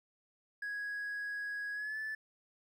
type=tone with pitch glide; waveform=triangle; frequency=1661.2 to 1745.8 Hz; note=G#6 to A6; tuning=0 to -14 cents; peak=-34 dBFS; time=0.62-2.15 s; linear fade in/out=5 ms; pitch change=+86 cents; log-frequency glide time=1.73-1.98 s; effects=tanh soft clip ceiling -32 dBFS